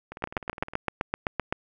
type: two click trains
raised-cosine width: 0.5 ms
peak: -10 / -23 dBFS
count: 11 / 13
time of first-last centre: 0.24-1.525 / 0.12-0.735 s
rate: 7.78 / 19.5 Hz
effects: none